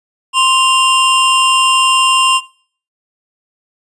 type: tone pair together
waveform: square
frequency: 1046.5 / 2796 Hz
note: C6 / F7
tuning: 0 / +1 cents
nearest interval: octave + perfect fourth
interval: 1701 cents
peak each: -12 dBFS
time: 0.33-2.41 s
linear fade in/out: 50 ms
effects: noise-tail reverb RT60 0.5 s tail -19 dB re dry + resampled to 24000 Hz